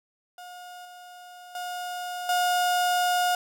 35% pulse tone with level steps, 717 Hz, F5, 45 cents sharp, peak -39 / -42 / -30 / -20 dBFS, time 0.38-3.35 s, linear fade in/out 2 ms, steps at 0.85 / 1.55 / 2.29 s, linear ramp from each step 2 ms, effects none

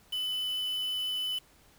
sine tone with quantisation, 2998 Hz, F#7, 22 cents sharp, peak -30 dBFS, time 0.12-1.39 s, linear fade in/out 10 ms, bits 7, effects pink hiss -61 dBFS RMS until 1.78 s

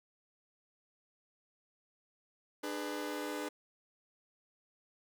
sawtooth chord, G# diminished, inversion second, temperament just, 299 / 415.3 / 498.4 Hz, D4 / G#4 / B4, +31 / 0 / +16 cents, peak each -36 / -39 / -39 dBFS, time 2.63-3.49 s, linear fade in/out 10 ms, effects none

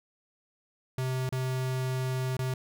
square tone with dropouts, 129.5 Hz, C3, 17 cents flat, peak -29 dBFS, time 0.98-2.54 s, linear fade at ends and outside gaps 2 ms, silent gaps 1.291-1.324 / 2.368-2.391 s, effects none

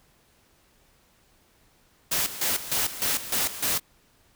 white noise with tremolo, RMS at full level -25 dBFS, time 2.11-3.8 s, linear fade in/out 10 ms, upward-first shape square, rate 3.3 Hz, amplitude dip 75%, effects pink hiss -62 dBFS RMS until 4.35 s

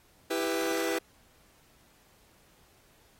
sawtooth chord, E minor, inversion none, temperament just, 329.6 / 395.6 / 494.4 Hz, E4 / G4 / B4, 0 / +16 / +2 cents, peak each -28 / -29 / -28 dBFS, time 0.3-0.99 s, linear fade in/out 10 ms, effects pink hiss -63 dBFS RMS until 3.19 s + AAC 48 kbps

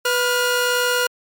sawtooth tone pair together, 494.2 / 1421.4 Hz, B4 / F6, +1 / +30 cents, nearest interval octave + tritone, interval 1829 cents, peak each -16 dBFS, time 0.05-1.07 s, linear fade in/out 5 ms, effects MP3 96 kbps

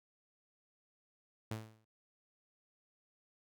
sawtooth tone with exponential decay, 110 Hz, A2, in tune, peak -33 dBFS, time 1.51-1.85 s, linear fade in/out 5 ms, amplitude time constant 73 ms, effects none

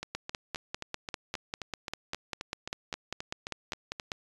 two click trains, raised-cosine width 0.2 ms, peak -16 / -19 dBFS, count 21 / 16, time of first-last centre 0.15-4.118 / 0.03-3.998 s, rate 5.04 / 3.78 Hz, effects resampled to 24000 Hz

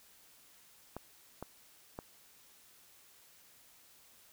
clicks, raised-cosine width 1 ms, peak -27 dBFS, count 3, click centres 0.966 / 1.426 / 1.989 s, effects white hiss -62 dBFS RMS until 4.32 s

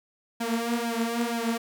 sawtooth tone with flanger, 233 Hz, A#3, 1 cent flat, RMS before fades -28 dBFS, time 0.4-1.58 s, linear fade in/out 10 ms, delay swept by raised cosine 1.2 to 6.1 ms, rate 2.1 Hz, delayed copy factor +0.8, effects none

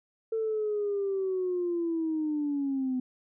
sine linear sweep, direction down, 449.4 to 251.8 Hz, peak -26 dBFS, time 0.32-3 s, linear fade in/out 5 ms, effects tanh soft clip ceiling -22 dBFS

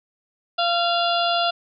harmonic tone with a mistuned harmonic, 688 Hz, F5, 26 cents flat, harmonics 1 / 2 / 4 / 5 / 6 / 7, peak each -21 / -25 / -27 / -27 / -31 / -33 dBFS, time 0.58-1.51 s, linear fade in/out 10 ms, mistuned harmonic 4, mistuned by +31 cents, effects none

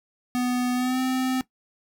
square tone with pitch glide, 248.1 to 258.2 Hz, B3 to C4, +8 to -23 cents, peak -23 dBFS, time 0.35-1.41 s, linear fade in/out 0 ms, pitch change +69 cents, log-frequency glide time 0.74-1 s, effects noise-tail reverb RT60 0.1 s tail -17 dB re dry

